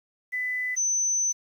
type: tone pair in turn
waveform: sine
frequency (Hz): 2000 / 6075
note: B6 / F#8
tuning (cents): +21 / +45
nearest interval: octave + perfect fifth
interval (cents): 1924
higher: second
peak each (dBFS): -26 / -22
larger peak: second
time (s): 0.32-0.76 / 0.76-1.33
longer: second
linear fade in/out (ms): 20
effects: 9-bit